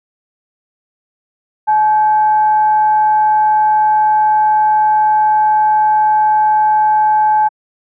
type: tone with frequency modulation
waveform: sine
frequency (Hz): 856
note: A5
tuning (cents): -48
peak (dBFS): -8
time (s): 1.67-7.49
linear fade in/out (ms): 20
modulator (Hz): 711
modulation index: 0.24
effects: high-pass 400 Hz 12 dB/octave